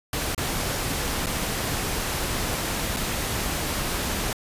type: noise with dropouts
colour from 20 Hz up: pink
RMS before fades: -27 dBFS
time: 0.13-4.33 s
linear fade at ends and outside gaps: 2 ms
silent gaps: 0.348-0.378 / 1.261-1.267 / 2.964-2.968 s
effects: resampled to 32000 Hz